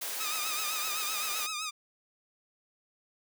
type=noise; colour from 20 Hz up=white; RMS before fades=-36 dBFS; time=0.01-1.47 s; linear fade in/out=10 ms
type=tone with vibrato; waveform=10% pulse; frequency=1244.5 Hz; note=D#6; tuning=in tune; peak=-25 dBFS; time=0.19-1.71 s; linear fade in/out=20 ms; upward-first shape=triangle; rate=7.8 Hz; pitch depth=85 cents each way
effects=high-pass 400 Hz 12 dB/octave